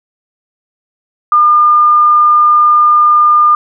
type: tone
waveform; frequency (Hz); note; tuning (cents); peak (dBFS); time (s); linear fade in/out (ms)
sine; 1207; D6; +47; -4; 1.32-3.55; 2
effects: none